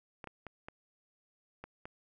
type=clicks; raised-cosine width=0.5 ms; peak=-29 dBFS; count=6; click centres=0.242 / 0.273 / 0.467 / 0.685 / 1.64 / 1.855 s; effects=none